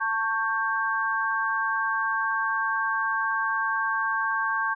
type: tone cluster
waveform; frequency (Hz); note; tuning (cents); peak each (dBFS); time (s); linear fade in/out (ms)
sine; 895 / 1110 / 1579; A5 / C#6 / G6; +29 / +2 / +12; -30 / -28 / -26; 0-4.75; 20
effects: none